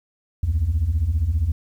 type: beating tone pair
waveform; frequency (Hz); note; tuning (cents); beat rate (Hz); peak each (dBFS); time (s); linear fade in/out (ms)
sine; 69.3 / 84.3; C#2 / E2; 0 / +39; 15; -21 / -18; 0.43-1.52; 5
effects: tanh soft clip ceiling -14 dBFS + 9-bit